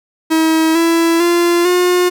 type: tone with pitch steps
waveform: 45% pulse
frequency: 320.4 / 332.7 / 345.4 / 358.6 Hz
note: E4 / E4 / F4 / F4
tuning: -49 / +16 / -19 / +46 cents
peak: -10 dBFS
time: 0.3-2.1 s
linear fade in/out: 20 ms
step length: 450 ms
effects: none